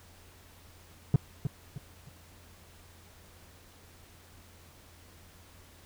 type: tone with echo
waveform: triangle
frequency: 138.59 Hz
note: C#3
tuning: in tune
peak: -15 dBFS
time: 1.14-1.16 s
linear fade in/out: 2 ms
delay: 310 ms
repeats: 3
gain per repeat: -9 dB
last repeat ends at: 2.09 s
effects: added 86 Hz sine -57 dBFS peak until 5.85 s + pink hiss -57 dBFS RMS until 5.85 s